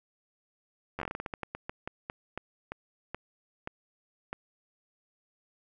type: slowing click train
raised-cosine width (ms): 0.5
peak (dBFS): -20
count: 21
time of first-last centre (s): 0.99-4.33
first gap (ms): 11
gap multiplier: 1.24
effects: none